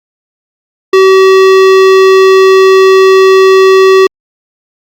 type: tone with hard clipping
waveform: sine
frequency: 381.3 Hz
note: G4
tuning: 48 cents flat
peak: -3 dBFS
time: 0.93-4.07 s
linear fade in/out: 5 ms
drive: 18 dB
effects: Opus 48 kbps